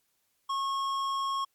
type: tone with tanh clipping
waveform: sine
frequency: 1091 Hz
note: C#6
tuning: 28 cents flat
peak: -30 dBFS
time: 0.49-1.45 s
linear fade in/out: 10 ms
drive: 13 dB
effects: white hiss -74 dBFS RMS until 1.54 s + MP3 96 kbps